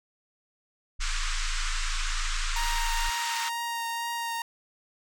sine tone, 27.5 Hz, A0, in tune, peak -27 dBFS, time 0.99-3.1 s, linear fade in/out 10 ms
pink band-pass noise, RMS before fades -34 dBFS, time 1-3.5 s, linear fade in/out 20 ms, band 1100 to 8200 Hz, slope 48 dB/octave
sawtooth tone with vibrato, 932.3 Hz, A#5, in tune, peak -26 dBFS, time 2.56-4.42 s, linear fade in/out 2 ms, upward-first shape triangle, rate 2.1 Hz, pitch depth 14 cents each way
effects none

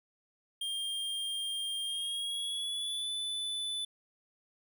square tone with pitch glide, 3204 to 3494 Hz, G7 to A7, +37 to -13 cents, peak -34 dBFS, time 0.61-3.85 s, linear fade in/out 5 ms, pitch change +150 cents, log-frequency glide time 1.84-3.1 s, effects none

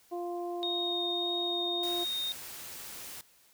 harmonic tone, 349.2 Hz, F4, in tune, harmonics 1 / 2 / 3, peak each -35 / -38 / -48 dBFS, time 0.11-2.05 s, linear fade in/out 20 ms
sine tone with vibrato, 3709 Hz, A#7, 9 cents flat, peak -31 dBFS, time 0.63-2.32 s, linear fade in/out 0 ms, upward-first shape sine, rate 1.7 Hz, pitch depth 8 cents each way
white noise, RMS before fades -44 dBFS, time 1.83-3.21 s, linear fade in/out 2 ms
effects white hiss -63 dBFS RMS until 3.53 s

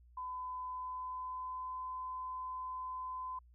sine tone with pitch glide, 1010 to 1020 Hz, B5 to C6, +39 to -44 cents, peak -39 dBFS, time 0.17-3.39 s, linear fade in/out 5 ms, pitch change +17 cents, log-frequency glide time 0.67-1.79 s, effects added 60 Hz sine -59 dBFS peak until 3.54 s

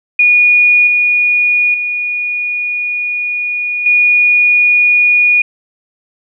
sine tone with level steps, 2450 Hz, D#7, 27 cents flat, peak -5 / -8 / -14 / -6 dBFS, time 0.19-5.42 s, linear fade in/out 5 ms, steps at 0.87 / 1.74 / 3.86 s, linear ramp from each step 2 ms, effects none

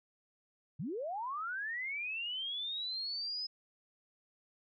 sine linear sweep, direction up, 118.1 to 5100 Hz, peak -36 dBFS, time 0.79-3.47 s, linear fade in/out 10 ms, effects none

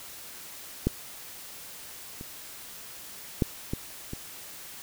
clicks, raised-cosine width 3 ms, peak -10 / -27 / -9 / -16 / -22 dBFS, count 5, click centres 0.87 / 2.211 / 3.422 / 3.735 / 4.134 s, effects white hiss -44 dBFS RMS until 4.82 s

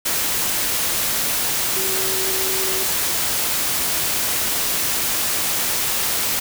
sine tone in noise, 380 Hz, F#4, 46 cents sharp, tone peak -28 dBFS, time 1.76-2.84 s, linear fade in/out 10 ms, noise white, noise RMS -21 dBFS, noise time 0.05-6.4 s, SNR -10 dB, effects none

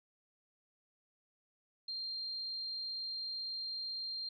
sine tone, 4186 Hz, C8, in tune, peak -38 dBFS, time 1.88-4.29 s, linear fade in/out 5 ms, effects none

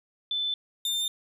sine / 40% pulse tone pair in turn, 3520 / 3602 Hz, A7 / A7, 0 / +40 cents, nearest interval unison, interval 40 cents, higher second, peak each -26 / -25 dBFS, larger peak second, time 0.31-0.54 / 0.85-1.08 s, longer neither, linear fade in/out 2 ms, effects none

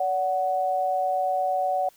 sine tone pair together, 572 / 743.4 Hz, D5 / F#5, -46 / +8 cents, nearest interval perfect fourth, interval 454 cents, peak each -27 / -23 dBFS, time 0-1.89 s, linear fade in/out 5 ms, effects white hiss -58 dBFS RMS until 1.96 s

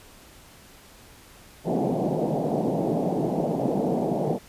pink band-pass noise, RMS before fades -25 dBFS, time 1.64-4.39 s, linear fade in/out 50 ms, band 140 to 790 Hz, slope 48 dB/octave, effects pink hiss -50 dBFS RMS until 4.48 s + resampled to 32000 Hz

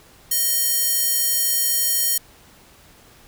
square tone with high-pass filter, 622 Hz, D#5, 1 cent flat, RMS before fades -20 dBFS, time 0.31-2.18 s, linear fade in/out 5 ms, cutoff 8600 Hz, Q 0.57, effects pink hiss -50 dBFS RMS until 3.27 s

